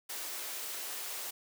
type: high-pass noise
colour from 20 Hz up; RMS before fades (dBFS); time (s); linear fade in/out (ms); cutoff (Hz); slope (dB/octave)
white; -40; 0.09-1.31; 10; 320; 24
effects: none